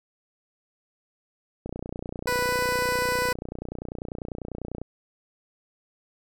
click train, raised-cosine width 2 ms, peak -20 dBFS, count 96, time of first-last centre 1.66-4.816 s, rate 30.1 Hz
15% pulse tone with pitch glide, 493.9 to 497 Hz, B4 to B4, 0 to +11 cents, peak -17 dBFS, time 2.27-3.33 s, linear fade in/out 5 ms, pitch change +11 cents, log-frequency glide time 2.4-2.54 s
effects none

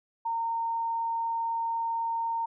sine tone, 918 Hz, A#5, 27 cents flat, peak -27 dBFS, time 0.25-2.46 s, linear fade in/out 10 ms, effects none

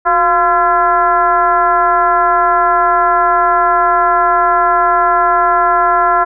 sine tone with frequency modulation, 1029 Hz, C6, 29 cents flat, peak -8 dBFS, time 0.05-6.25 s, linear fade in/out 20 ms, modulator 332 Hz, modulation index 1.4, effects none

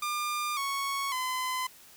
sawtooth tone with pitch steps, 1200 / 1106.8 / 1020.8 Hz, D6 / C#6 / C6, +37 / -3 / -43 cents, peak -26 dBFS, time 0.02-1.67 s, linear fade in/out 5 ms, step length 550 ms, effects white hiss -54 dBFS RMS until 1.96 s

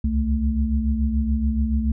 sine tone cluster, 65.7 / 72.7 / 221.1 Hz, C2 / D2 / A3, +8 / -17 / +9 cents, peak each -21 / -26 / -23 dBFS, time 0.04-1.92 s, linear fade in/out 5 ms, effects none

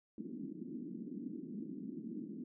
white band-pass noise, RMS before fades -45 dBFS, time 0.18-2.44 s, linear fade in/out 2 ms, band 180 to 320 Hz, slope 48 dB/octave, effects none

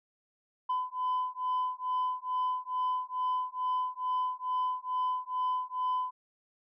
sine beating tone pair, 1008 / 1010.3 Hz, B5 / B5, +35 / +39 cents, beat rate 2.3 Hz, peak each -31 dBFS, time 0.69-6.11 s, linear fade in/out 10 ms, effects tanh soft clip ceiling -25 dBFS

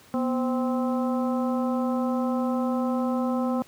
harmonic tone with a mistuned harmonic, 260.4 Hz, C4, 8 cents flat, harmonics 1 / 2 / 3 / 4 / 5, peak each -24 / -30 / -34 / -36 / -38 dBFS, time 0.14-3.62 s, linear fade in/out 0 ms, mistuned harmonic 1, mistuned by -110 cents, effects pink hiss -53 dBFS RMS until 3.67 s + high-pass 100 Hz 12 dB/octave

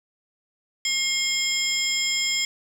sine tone cluster, 2136 / 3249 / 5190 / 7300 Hz, C7 / G#7 / E8 / A#8, +35 / -39 / -28 / -37 cents, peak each -26 dBFS, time 0.85-2.45 s, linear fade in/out 2 ms, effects tanh soft clip ceiling -16 dBFS + 8-bit

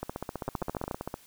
two click trains, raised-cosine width 1 ms, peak -17 / -19 dBFS, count 7 / 18, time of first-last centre 0.48-0.912 / 0.03-1.141 s, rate 13.9 / 15.3 Hz, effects white hiss -57 dBFS RMS until 1.26 s

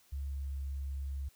sine tone with pitch glide, 69.3 to 68.78 Hz, C#2 to C#2, 0 to -13 cents, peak -35 dBFS, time 0.12-1.29 s, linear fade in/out 10 ms, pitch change -13 cents, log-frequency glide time 0.29-0.49 s, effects white hiss -66 dBFS RMS until 1.35 s

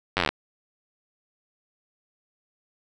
slowing click train, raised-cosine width 0.3 ms, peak -6 dBFS, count 11, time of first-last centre 0.17-0.29 s, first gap 10 ms, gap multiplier 1.04, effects none

